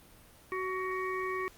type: harmonic tone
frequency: 374 Hz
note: F#4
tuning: 19 cents sharp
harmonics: 1 / 3 / 5 / 6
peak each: -35 / -36 / -40 / -42 dBFS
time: 0.52-1.48 s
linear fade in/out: 0 ms
effects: pink hiss -57 dBFS RMS until 1.57 s + Opus 32 kbps